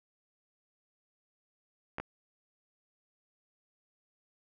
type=clicks; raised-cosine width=0.5 ms; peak=-21 dBFS; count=2; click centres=1.984 / 2 s; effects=none